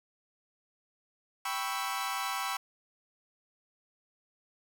sawtooth chord, C# half-diminished seventh, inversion second, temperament equal, 784 / 987.8 / 1108.7 / 1318.5 Hz, G5 / B5 / C#6 / E6, 0 / 0 / 0 / 0 cents, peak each -34 dBFS, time 1.45-2.57 s, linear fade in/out 5 ms, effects none

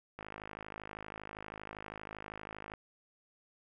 click train, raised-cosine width 0.5 ms, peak -28 dBFS, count 135, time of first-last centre 0.19-2.738 s, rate 52.6 Hz, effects none

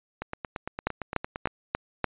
two click trains, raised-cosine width 0.5 ms, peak -9 / -17 dBFS, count 5 / 12, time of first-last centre 0.87-2.043 / 0.22-1.473 s, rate 3.41 / 8.78 Hz, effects resampled to 8000 Hz

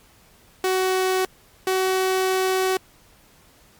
sawtooth tone pair in turn, 374.3 / 376.2 Hz, F#4 / F#4, +20 / +29 cents, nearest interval unison, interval 9 cents, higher second, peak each -15 dBFS, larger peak neither, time 0.64-1.25 / 1.67-2.77 s, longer second, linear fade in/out 2 ms, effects pink hiss -54 dBFS RMS until 3.79 s + MP3 96 kbps

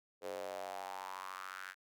square tone with high-pass filter sweep, 47 Hz, F#1, 28 cents sharp, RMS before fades -45 dBFS, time 0.21-1.75 s, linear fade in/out 50 ms, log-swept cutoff 470 to 1600 Hz, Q 4.6, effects none

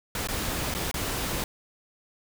pink noise with dropouts, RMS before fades -30 dBFS, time 0.15-1.44 s, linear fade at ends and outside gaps 2 ms, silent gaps 0.273-0.286 / 0.741-0.748 / 0.914-0.941 s, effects none

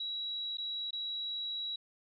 sine tone with dropouts, 3886 Hz, B7, 29 cents flat, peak -35 dBFS, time 0-1.76 s, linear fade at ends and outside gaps 5 ms, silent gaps 0.572-0.582 / 0.908-0.929 s, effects none

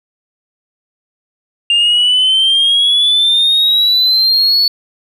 sine exponential sweep, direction up, 2794 to 4445 Hz, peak -6 dBFS, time 1.7-4.68 s, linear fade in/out 2 ms, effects tanh soft clip ceiling -6 dBFS

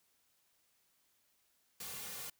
white noise with comb filter, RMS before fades -45 dBFS, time 1.8-2.3 s, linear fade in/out 5 ms, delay 3.1 ms, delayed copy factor -0.8, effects white hiss -75 dBFS RMS until 2.39 s

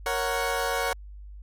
20% pulse chord, F# major, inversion first, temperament equal, 466.2 / 554.4 / 740 Hz, A#4 / C#5 / F#5, 0 / 0 / 0 cents, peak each -25 dBFS, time 0.06-0.93 s, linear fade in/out 2 ms, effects added 50 Hz sine -40 dBFS peak until 1.42 s + AAC 64 kbps

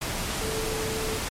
sine tone in noise, 440 Hz, A4, in tune, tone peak -31 dBFS, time 0.41-1.18 s, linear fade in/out 10 ms, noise pink, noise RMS -30 dBFS, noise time 0.01-1.29 s, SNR -4 dB, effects low-pass 12000 Hz 12 dB/octave + MP3 64 kbps

